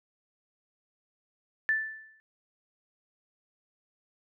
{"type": "tone with exponential decay", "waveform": "sine", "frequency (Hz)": 1760, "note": "A6", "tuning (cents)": 0, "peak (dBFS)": -21, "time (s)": [1.69, 2.2], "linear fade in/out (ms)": 0, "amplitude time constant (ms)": 110, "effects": []}